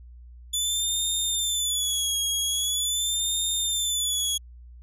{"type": "tone with vibrato", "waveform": "20% pulse", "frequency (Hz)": 3465, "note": "A7", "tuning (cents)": -27, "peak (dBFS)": -18, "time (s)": [0.53, 4.38], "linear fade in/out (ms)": 10, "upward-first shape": "sine", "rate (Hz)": 0.43, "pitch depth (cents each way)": 87, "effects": ["added 60 Hz sine -43 dBFS peak until 4.82 s"]}